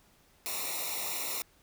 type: noise with comb filter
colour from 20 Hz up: white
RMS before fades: -35 dBFS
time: 0.46-1.42 s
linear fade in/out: 0 ms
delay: 0.63 ms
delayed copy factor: -1
effects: pink hiss -64 dBFS RMS until 1.62 s

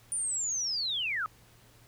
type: linear sweep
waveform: sine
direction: down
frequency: 9450 to 1201 Hz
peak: -29 dBFS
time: 0.12-1.26 s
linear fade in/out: 0 ms
effects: added 115 Hz sine -61 dBFS peak until 1.87 s + pink hiss -60 dBFS RMS until 1.87 s

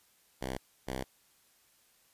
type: tone pair in turn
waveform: 5% pulse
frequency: 64.7 / 65.07 Hz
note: C2 / C2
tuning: -19 / -9 cents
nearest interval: unison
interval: 10 cents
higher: second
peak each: -24 dBFS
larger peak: neither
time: 0.41-0.58 / 0.87-1.04 s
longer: neither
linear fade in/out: 10 ms
effects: white hiss -67 dBFS RMS until 2.13 s + resampled to 32000 Hz

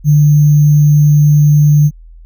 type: tone with sample-and-hold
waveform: sine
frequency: 148.3 Hz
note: D3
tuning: 17 cents sharp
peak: -4 dBFS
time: 0.04-1.91 s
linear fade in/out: 50 ms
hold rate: 6300 Hz
effects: added 41 Hz sine -33 dBFS peak until 2.25 s

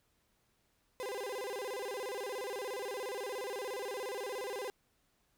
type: tone with vibrato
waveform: 35% pulse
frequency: 450.7 Hz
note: A4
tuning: 42 cents sharp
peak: -36 dBFS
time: 1-4.7 s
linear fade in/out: 0 ms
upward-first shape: square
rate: 17 Hz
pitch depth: 210 cents each way
effects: pink hiss -75 dBFS RMS until 5.37 s

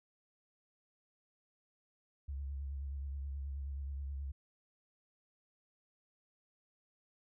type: tone with vibrato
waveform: sine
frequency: 69.3 Hz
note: C#2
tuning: in tune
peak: -38 dBFS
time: 2.28-4.32 s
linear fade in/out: 10 ms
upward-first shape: triangle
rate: 9.4 Hz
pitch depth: 64 cents each way
effects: none

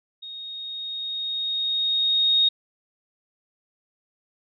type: tone with level ramp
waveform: sine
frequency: 3729 Hz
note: A#7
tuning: in tune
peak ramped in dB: -35 to -15 dBFS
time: 0.22-2.49 s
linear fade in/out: 10 ms
effects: none

